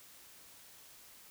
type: silence
effects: white hiss -57 dBFS RMS until 1.3 s